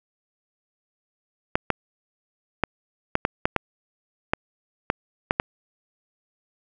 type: clicks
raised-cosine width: 0.5 ms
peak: -4 dBFS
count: 11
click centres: 1.555 / 1.703 / 2.637 / 3.154 / 3.251 / 3.455 / 3.563 / 4.335 / 4.901 / 5.309 / 5.399 s
effects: none